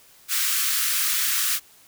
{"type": "high-pass noise", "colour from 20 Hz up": "white", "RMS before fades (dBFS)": -23, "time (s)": [0.28, 1.6], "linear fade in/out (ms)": 50, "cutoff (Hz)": 1200, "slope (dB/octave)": 48, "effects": ["white hiss -53 dBFS RMS until 1.87 s"]}